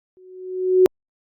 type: tone with exponential growth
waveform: sine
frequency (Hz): 370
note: F#4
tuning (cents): 0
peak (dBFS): -7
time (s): 0.17-0.86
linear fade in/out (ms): 0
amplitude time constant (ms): 150
effects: Opus 48 kbps